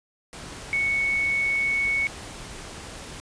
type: tone in noise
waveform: sine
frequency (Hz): 2217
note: C#7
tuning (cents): 0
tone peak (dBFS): -21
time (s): 0.73-2.07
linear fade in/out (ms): 0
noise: pink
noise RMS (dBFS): -39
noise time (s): 0.33-3.2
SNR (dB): +15
effects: resampled to 22050 Hz